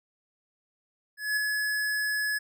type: tone with ADSR envelope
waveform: square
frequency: 1700 Hz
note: G#6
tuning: 40 cents sharp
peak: -24 dBFS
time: 1.17-2.39 s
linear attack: 200 ms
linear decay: 4 ms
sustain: -3 dB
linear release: 17 ms
effects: none